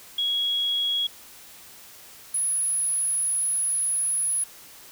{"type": "tone pair in turn", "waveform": "sine", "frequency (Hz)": [3322, 10471], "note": ["G#7", "E9"], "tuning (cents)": [0, -13], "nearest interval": "octave + minor sixth", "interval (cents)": 1987, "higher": "second", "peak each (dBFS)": -22, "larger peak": "neither", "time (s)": [[0.18, 1.07], [2.34, 4.44]], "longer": "second", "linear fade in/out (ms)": 5, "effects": ["white hiss -47 dBFS RMS until 4.91 s"]}